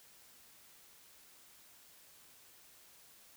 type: silence
effects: white hiss -61 dBFS RMS until 3.36 s